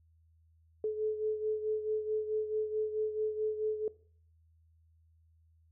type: beating tone pair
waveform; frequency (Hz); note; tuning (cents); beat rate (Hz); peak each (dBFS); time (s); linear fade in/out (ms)
sine; 430 / 434.6; A4 / A4; -40 / -21; 4.6; -32 / -38; 0.84-3.88; 2
effects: noise-tail reverb RT60 0.5 s tail -20 dB re dry + added 81 Hz sine -63 dBFS peak until 5.71 s